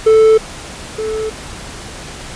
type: tone pair in turn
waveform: triangle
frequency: 440 / 436 Hz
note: A4 / A4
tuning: 0 / -16 cents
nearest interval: unison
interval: 16 cents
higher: first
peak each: -3 / -15 dBFS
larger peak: first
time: 0.06-0.38 / 0.98-1.3 s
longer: neither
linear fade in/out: 10 ms
effects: pink hiss -30 dBFS RMS until 2.35 s + resampled to 22050 Hz